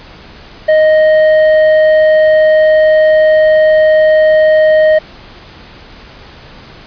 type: tone with hard clipping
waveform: sine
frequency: 622.3 Hz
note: D#5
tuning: in tune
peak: -6 dBFS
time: 0.68-4.99 s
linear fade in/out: 10 ms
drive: 6 dB
effects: pink hiss -35 dBFS RMS until 6.86 s + resampled to 11025 Hz